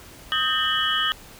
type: tone cluster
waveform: sine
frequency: 1258 / 1578 / 1818 / 2983 / 3263 Hz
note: D#6 / G6 / A#6 / F#7 / G#7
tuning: +19 / +11 / -44 / +13 / -31 cents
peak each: -26 / -30 / -28 / -24 / -27 dBFS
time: 0.32-1.12 s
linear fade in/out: 0 ms
effects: pink hiss -45 dBFS RMS until 1.39 s